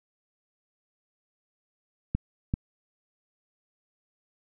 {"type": "clicks", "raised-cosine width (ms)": 5, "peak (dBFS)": -13, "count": 2, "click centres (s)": [2.15, 2.539], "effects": []}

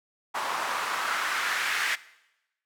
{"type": "noise with band-pass filter sweep", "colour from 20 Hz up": "white", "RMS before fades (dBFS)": -29, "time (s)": [0.34, 1.96], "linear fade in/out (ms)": 20, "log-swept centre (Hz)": [940, 1900], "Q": 2.3, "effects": ["noise-tail reverb RT60 0.9 s tail -19 dB re dry"]}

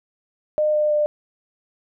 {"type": "tone with pitch steps", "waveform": "sine", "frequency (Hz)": [608, 603.1, 598.2], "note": ["D#5", "D5", "D5"], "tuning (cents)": [-40, 46, 32], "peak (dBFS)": -16, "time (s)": [0.58, 1.06], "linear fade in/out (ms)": 0, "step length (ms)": 160, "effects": []}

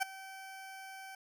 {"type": "tone with ADSR envelope", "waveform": "20% pulse", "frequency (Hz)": 770, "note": "G5", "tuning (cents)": -31, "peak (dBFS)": -22, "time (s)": [0, 1.15], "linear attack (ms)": 23, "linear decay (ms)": 11, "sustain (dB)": -19, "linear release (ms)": 3, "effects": []}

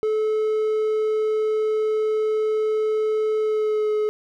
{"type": "tone with pitch glide", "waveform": "triangle", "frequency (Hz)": [432.6, 425.7], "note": ["A4", "G#4"], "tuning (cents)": [-29, 43], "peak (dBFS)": -17, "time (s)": [0.03, 4.09], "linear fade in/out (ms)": 0, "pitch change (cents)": -28, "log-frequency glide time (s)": [3.39, 3.92], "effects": []}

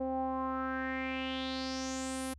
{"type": "tone with low-pass filter sweep", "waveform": "sawtooth", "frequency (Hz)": 262.3, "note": "C4", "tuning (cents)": 4, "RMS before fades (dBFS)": -36, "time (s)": [0, 2.34], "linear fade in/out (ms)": 10, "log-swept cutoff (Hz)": [620, 11000], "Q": 4.8, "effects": ["added 71 Hz sine -51 dBFS peak until 2.38 s"]}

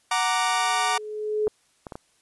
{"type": "chord", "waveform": "sawtooth", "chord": "Gb augmented", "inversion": "none", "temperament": "equal", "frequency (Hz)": [740, 932.3, 1174.7], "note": ["Gb5", "Bb5", "D6"], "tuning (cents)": [0, 0, 0], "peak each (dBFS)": -22, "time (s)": [0.11, 0.98], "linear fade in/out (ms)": 5}
{"type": "tone with exponential growth", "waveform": "sine", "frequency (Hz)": 425.7, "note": "G#4", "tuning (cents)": 43, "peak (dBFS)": -19, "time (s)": [0.23, 1.48], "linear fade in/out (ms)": 1, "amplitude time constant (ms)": 270}
{"type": "clicks", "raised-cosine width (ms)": 1, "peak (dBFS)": -21, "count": 4, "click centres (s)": [1.471, 1.868, 1.922, 1.955]}
{"effects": ["white hiss -64 dBFS RMS until 2.21 s", "resampled to 24000 Hz"]}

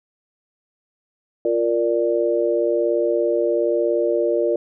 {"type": "chord", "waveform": "sine", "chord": "Bb major", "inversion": "second", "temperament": "equal", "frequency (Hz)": [349.2, 466.2, 587.3], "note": ["F4", "Bb4", "D5"], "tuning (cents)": [0, 0, 0], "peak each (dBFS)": -21, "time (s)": [1.45, 4.56], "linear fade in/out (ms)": 2, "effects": []}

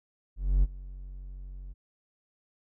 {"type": "tone with ADSR envelope", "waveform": "triangle", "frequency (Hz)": 46.25, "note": "F#1", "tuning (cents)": 0, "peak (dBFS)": -16, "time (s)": [0.36, 1.74], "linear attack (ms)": 270, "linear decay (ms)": 34, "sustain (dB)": -21, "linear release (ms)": 25, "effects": []}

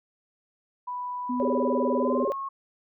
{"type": "tone with pitch glide", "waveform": "sine", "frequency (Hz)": [988, 1089.9], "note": ["B5", "C#6"], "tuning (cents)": [0, -30], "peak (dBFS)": -30, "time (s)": [0.87, 2.49], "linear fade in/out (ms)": 10, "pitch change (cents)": 170, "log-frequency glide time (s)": [1.98, 2.34]}
{"type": "tone", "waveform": "sine", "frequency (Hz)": 250, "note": "B3", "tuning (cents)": 21, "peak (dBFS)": -26, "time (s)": [1.29, 2.25], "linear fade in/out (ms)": 10}
{"type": "tone with vibrato", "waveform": "sine", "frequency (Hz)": 474.4, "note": "A#4", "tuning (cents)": 30, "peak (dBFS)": -24, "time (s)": [1.4, 2.32], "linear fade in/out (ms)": 0, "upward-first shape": "square", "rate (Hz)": 20, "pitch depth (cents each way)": 280}
{"effects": []}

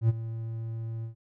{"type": "tone with ADSR envelope", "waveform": "triangle", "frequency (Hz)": 113.4, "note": "A#2", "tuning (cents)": -47, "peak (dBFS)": -15, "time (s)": [0.01, 1.15], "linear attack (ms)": 81, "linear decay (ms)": 27, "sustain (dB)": -15, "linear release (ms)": 110, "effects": []}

